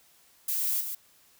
violet noise with echo, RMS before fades -29 dBFS, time 0.48-0.81 s, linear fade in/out 5 ms, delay 140 ms, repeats 1, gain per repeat -6 dB, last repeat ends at 0.95 s, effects white hiss -61 dBFS RMS until 1.39 s

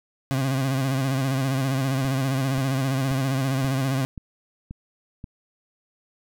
30% pulse tone with vibrato, 133.7 Hz, C3, 38 cents sharp, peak -19 dBFS, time 0.31-4.05 s, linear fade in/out 0 ms, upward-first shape sine, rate 15 Hz, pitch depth 60 cents each way
click train, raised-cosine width 5 ms, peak -23 dBFS, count 7, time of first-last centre 2.05-5.241 s, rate 1.88 Hz
effects none

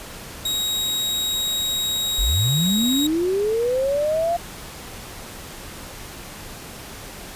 sawtooth tone, 3800 Hz, A#7, 33 cents sharp, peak -18 dBFS, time 0.45-3.07 s, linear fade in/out 5 ms
sine linear sweep, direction up, 34.65 to 698.5 Hz, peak -18 dBFS, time 2.18-4.37 s, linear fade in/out 10 ms
effects pink hiss -37 dBFS RMS until 7.35 s + resampled to 32000 Hz

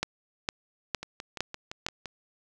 two click trains, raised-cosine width 0.2 ms, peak -10 / -20 dBFS, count 5 / 7, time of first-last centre 0.03-1.865 / 1.03-2.057 s, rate 2.18 / 5.84 Hz, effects none

